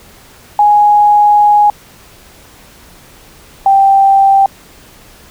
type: tone pair in turn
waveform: sine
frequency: 830.6 / 784.1 Hz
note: G#5 / G5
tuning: 0 / 0 cents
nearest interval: minor second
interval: 100 cents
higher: first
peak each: -4 dBFS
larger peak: neither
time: 0.59-1.7 / 3.66-4.46 s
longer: first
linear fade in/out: 2 ms
effects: pink hiss -40 dBFS RMS until 5.3 s